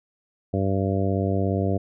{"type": "harmonic tone", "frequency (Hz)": 97.1, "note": "G2", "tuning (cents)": -16, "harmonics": [1, 2, 3, 4, 5, 6, 7], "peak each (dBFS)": [-24, -27, -29, -30, -31, -32, -32], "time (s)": [0.53, 1.78], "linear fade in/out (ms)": 10, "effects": []}